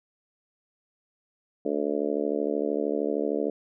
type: harmonic tone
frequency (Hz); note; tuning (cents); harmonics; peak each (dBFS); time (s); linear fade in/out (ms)
73.1; D2; -7; 3 / 4 / 5 / 6 / 7 / 8 / 9; -35 / -30 / -34 / -29 / -33 / -34 / -38; 1.65-3.5; 5
effects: none